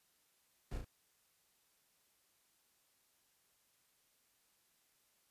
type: noise with echo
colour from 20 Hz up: brown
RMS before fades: -42 dBFS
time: 0.71-0.78 s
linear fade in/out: 5 ms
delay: 34 ms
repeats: 2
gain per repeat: -4 dB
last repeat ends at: 0.848 s
effects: white hiss -75 dBFS RMS until 5.3 s + resampled to 32000 Hz